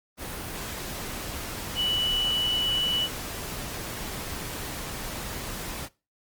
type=tone in noise; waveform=sine; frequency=2959 Hz; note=F#7; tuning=1 cent flat; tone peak=-23 dBFS; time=1.75-3.09 s; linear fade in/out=50 ms; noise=pink; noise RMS=-35 dBFS; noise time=0.17-5.89 s; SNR=+9 dB; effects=noise-tail reverb RT60 0.3 s tail -22 dB re dry + Opus 32 kbps